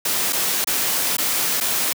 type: noise with dropouts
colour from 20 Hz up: white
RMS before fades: -21 dBFS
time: 0.05-1.93 s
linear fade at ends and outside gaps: 5 ms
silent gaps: 0.325-0.329 / 0.644-0.671 / 1.169-1.182 / 1.603-1.609 s
effects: high-pass 150 Hz 12 dB/octave